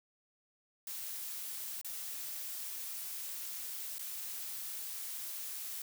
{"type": "noise with dropouts", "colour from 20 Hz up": "blue", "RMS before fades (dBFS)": -42, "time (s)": [0.87, 5.82], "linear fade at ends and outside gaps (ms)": 2, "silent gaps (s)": [[1.814, 1.846], [3.984, 3.992]], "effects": []}